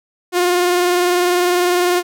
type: tone with vibrato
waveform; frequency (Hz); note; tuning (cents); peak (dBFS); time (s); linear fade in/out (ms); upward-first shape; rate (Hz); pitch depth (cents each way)
sawtooth; 355.9; F4; +33; -9; 0.32-2.03; 50; sine; 20; 33
effects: none